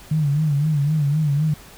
sine tone with vibrato, 148.6 Hz, D3, 21 cents sharp, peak -16 dBFS, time 0.11-1.54 s, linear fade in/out 5 ms, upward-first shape sine, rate 3.9 Hz, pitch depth 100 cents each way, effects pink hiss -44 dBFS RMS until 1.77 s

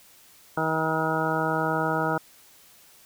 harmonic tone, 159.3 Hz, D#3, 41 cents sharp, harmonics 1 / 2 / 3 / 4 / 5 / 6 / 8 / 9, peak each -31 / -31 / -31 / -31 / -31 / -31 / -31 / -31 dBFS, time 0.57-2.18 s, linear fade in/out 5 ms, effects white hiss -54 dBFS RMS until 3.05 s

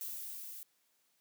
violet noise with level ramp, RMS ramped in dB -41 to -48 dBFS, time 0.01-0.63 s, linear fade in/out 0 ms, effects white hiss -75 dBFS RMS until 1.2 s + high-pass 150 Hz 12 dB/octave

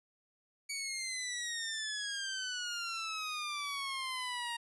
15% pulse exponential sweep, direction down, 2265 to 932.3 Hz, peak -30 dBFS, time 0.69-4.57 s, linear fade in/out 10 ms, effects resampled to 24000 Hz

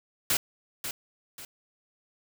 white noise with echo, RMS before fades -25 dBFS, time 0.3-0.37 s, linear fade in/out 2 ms, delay 540 ms, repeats 2, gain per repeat -9 dB, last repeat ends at 1.45 s, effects none

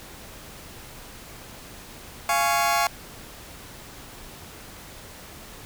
sawtooth chord, Db major, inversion first, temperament just, 693 / 831.5 / 1108.7 Hz, F5 / Ab5 / Db6, -14 / +2 / 0 cents, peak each -20 / -21 / -21 dBFS, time 2.29-2.87 s, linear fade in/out 2 ms, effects pink hiss -43 dBFS RMS until 5.65 s

